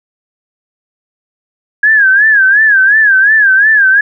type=tone with vibrato; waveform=sine; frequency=1645 Hz; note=G#6; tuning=17 cents flat; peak=-4 dBFS; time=1.83-4.01 s; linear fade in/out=5 ms; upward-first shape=sine; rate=2.8 Hz; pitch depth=130 cents each way; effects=none